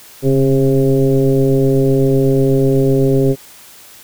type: tone with frequency modulation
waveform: sine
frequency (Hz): 270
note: C#4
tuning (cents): -45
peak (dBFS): -9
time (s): 0.22-3.36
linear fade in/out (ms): 50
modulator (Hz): 133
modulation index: 1.6
effects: white hiss -40 dBFS RMS until 4.03 s